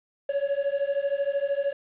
triangle beating tone pair, 554.4 / 567.4 Hz, C#5 / C#5, 0 / +40 cents, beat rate 13 Hz, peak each -25 dBFS, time 0.29-1.73 s, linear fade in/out 5 ms, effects resampled to 8000 Hz + 9-bit

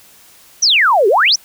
sine exponential two-way sweep, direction down then up, 6272 to 370 to 6272 Hz, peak -8 dBFS, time 0.62-1.36 s, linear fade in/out 10 ms, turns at 1.08 s, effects white hiss -45 dBFS RMS until 1.44 s

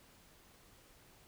silence, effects pink hiss -63 dBFS RMS until 1.27 s

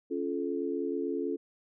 sine chord, Db augmented, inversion none, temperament just, 277.2 / 346.5 / 433.1 Hz, Db4 / F4 / A4, 0 / -14 / -27 cents, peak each -34 dBFS, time 0.1-1.37 s, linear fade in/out 20 ms, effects none

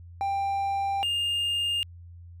triangle tone pair in turn, 791 / 2819 Hz, G5 / F7, +15 / +16 cents, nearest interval octave + minor seventh, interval 2201 cents, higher second, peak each -23 dBFS, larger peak neither, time 0.21-1.03 / 1.03-1.83 s, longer first, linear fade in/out 0 ms, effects added 86 Hz sine -43 dBFS peak until 2.4 s

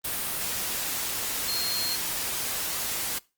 sine tone in noise, 4233 Hz, C8, 19 cents sharp, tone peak -28 dBFS, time 1.48-1.96 s, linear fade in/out 10 ms, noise white, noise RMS -30 dBFS, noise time 0.04-3.19 s, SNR -1 dB, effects noise-tail reverb RT60 0.3 s tail -23 dB re dry + Opus 32 kbps

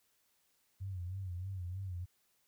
sine tone with vibrato, 92.5 Hz, F#2, in tune, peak -38 dBFS, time 0.8-2.06 s, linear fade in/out 20 ms, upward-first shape sine, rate 3.2 Hz, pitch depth 93 cents each way, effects white hiss -75 dBFS RMS until 2.47 s

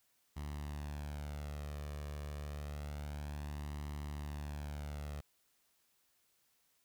sawtooth tone with flanger, 73.42 Hz, D2, in tune, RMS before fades -43 dBFS, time 0.36-5.21 s, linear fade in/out 10 ms, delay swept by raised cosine 1 to 1.73 ms, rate 0.28 Hz, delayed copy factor +0.55, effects white hiss -75 dBFS RMS until 6.84 s

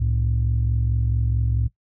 sine tone pair together, 66.7 / 111.29 Hz, C2 / A2, +34 / +20 cents, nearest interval major sixth, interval 886 cents, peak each -20 dBFS, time 0-1.68 s, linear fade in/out 10 ms, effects noise-tail reverb RT60 0.1 s tail -19 dB re dry + tanh soft clip ceiling -13 dBFS

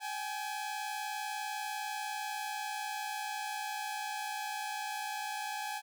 sawtooth tone pair together, 784 / 844.1 Hz, G5 / G#5, 0 / +28 cents, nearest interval minor second, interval 128 cents, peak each -37 / -34 dBFS, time 0-5.82 s, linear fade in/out 50 ms, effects none

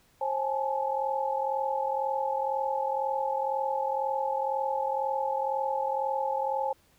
sine tone cluster, 534 / 827 / 869 Hz, C5 / G#5 / A5, +35 / -8 / -22 cents, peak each -31 dBFS, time 0.21-6.73 s, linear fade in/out 5 ms, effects pink hiss -64 dBFS RMS until 6.98 s

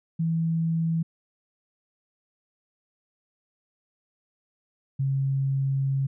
sine tone pair in turn, 164 / 136.06 Hz, E3 / C#3, -9 / -32 cents, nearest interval minor third, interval 323 cents, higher first, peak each -22 dBFS, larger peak neither, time 0.19-1.03 / 4.99-6.07 s, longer second, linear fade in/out 10 ms, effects none

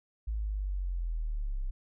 sine linear sweep, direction down, 55 to 31.44 Hz, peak -30 dBFS, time 0.27-1.71 s, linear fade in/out 10 ms, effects none

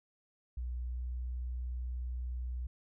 sine tone with pitch glide, 61.1 to 61.67 Hz, B1 to B1, -18 to -2 cents, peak -35 dBFS, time 0.57-2.67 s, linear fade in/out 5 ms, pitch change +16 cents, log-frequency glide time 0.89-0.98 s, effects none

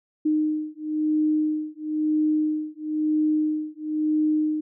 sine beating tone pair, 306.7 / 307.7 Hz, D#4 / D#4, -25 / -19 cents, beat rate 1 Hz, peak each -24 dBFS, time 0.25-4.61 s, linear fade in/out 10 ms, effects none

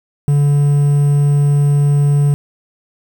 triangle tone with quantisation, 143.9 Hz, D3, 35 cents flat, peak -7 dBFS, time 0.28-2.34 s, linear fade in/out 0 ms, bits 6, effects none

